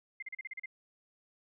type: tone bursts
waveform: sine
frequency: 2093 Hz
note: C7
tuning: in tune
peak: -38 dBFS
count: 8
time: 0.2-0.659 s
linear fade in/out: 5 ms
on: 25 ms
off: 37 ms
effects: none